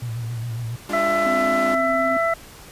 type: tone with vibrato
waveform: sine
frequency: 116.54 Hz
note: A#2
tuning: in tune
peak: -25 dBFS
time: 0.02-0.76 s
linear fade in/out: 5 ms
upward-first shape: sine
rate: 7.3 Hz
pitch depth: 65 cents each way
type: chord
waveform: sawtooth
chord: D diminished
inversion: second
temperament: equal with one note detuned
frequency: 204.1 / 293.7 / 349.2 Hz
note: Ab3 / D4 / F4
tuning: -30 / 0 / 0 cents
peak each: -27 dBFS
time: 0.89-1.75 s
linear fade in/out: 5 ms
type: harmonic tone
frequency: 666 Hz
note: E5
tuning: 18 cents sharp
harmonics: 1 / 2 / 3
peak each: -20 / -23 / -25 dBFS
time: 0.93-2.34 s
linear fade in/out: 5 ms
type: tone with tremolo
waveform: sine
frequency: 261.6 Hz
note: C4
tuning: in tune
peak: -24 dBFS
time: 1.26-2.17 s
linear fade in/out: 2 ms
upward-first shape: triangle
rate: 19 Hz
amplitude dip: 30%
effects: pink hiss -43 dBFS RMS until 2.71 s + resampled to 32000 Hz